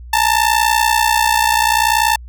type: ring-modulated tone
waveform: sawtooth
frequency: 889 Hz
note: A5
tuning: 18 cents sharp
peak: -5 dBFS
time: 0.13-2.16 s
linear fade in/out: 2 ms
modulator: 30.3 Hz
effects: added 60 Hz sine -31 dBFS peak until 2.28 s